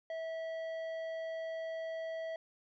sine tone with tanh clipping, 650 Hz, E5, 24 cents flat, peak -39 dBFS, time 0.1-2.36 s, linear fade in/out 2 ms, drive 10 dB, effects none

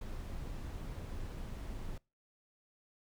brown noise, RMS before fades -42 dBFS, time 0.01-1.98 s, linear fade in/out 5 ms, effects noise-tail reverb RT60 0.3 s tail -25 dB re dry

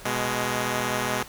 5% pulse tone pair together, 124.3 / 209 Hz, B2 / G#3, +12 / +11 cents, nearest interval major sixth, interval 899 cents, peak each -16 dBFS, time 0.05-1.23 s, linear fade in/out 5 ms, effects pink hiss -44 dBFS RMS until 1.28 s

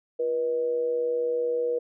sine tone with amplitude modulation, 483.7 Hz, B4, 36 cents flat, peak -21 dBFS, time 0.19-1.79 s, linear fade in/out 10 ms, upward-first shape sine, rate 139 Hz, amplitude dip 50%, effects none

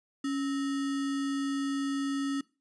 sine tone with sample-and-hold, 277.2 Hz, C#4, in tune, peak -28 dBFS, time 0.24-2.41 s, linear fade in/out 5 ms, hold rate 1575 Hz, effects noise-tail reverb RT60 0.3 s tail -21 dB re dry + resampled to 22050 Hz

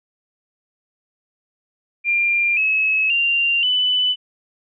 sine tone with pitch steps, 2391 / 2577 / 2778 / 2995 Hz, D7 / E7 / F7 / F#7, +30 / -40 / -10 / +20 cents, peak -15 dBFS, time 2.04-4.16 s, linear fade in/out 50 ms, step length 530 ms, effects none

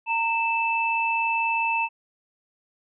sine tone pair together, 918.4 / 2637 Hz, A#5 / E7, -26 / 0 cents, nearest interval octave + tritone, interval 1826 cents, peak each -24 dBFS, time 0.06-1.89 s, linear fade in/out 50 ms, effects none

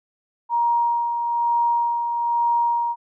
sine tone with tremolo, 943 Hz, A#5, 20 cents sharp, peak -16 dBFS, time 0.49-2.96 s, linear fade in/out 50 ms, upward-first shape sine, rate 1.1 Hz, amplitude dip 45%, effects none

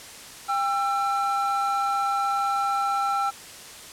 triangle tone pair together, 798 / 1342.1 Hz, G5 / E6, +31 / +31 cents, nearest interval major sixth, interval 900 cents, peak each -23 dBFS, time 0.48-3.31 s, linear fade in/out 20 ms, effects white hiss -42 dBFS RMS until 3.92 s + low-pass 10000 Hz 12 dB/octave

